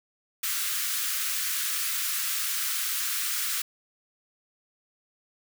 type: high-pass noise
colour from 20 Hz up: white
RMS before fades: -29 dBFS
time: 0.43-3.62 s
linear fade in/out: 5 ms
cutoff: 1200 Hz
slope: 48 dB/octave
effects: none